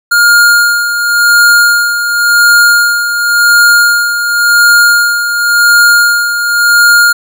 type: tone with tremolo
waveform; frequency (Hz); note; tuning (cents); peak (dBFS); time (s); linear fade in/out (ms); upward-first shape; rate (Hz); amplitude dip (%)
square; 1415; F6; +22; -3; 0.11-7.13; 10; sine; 0.92; 60
effects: none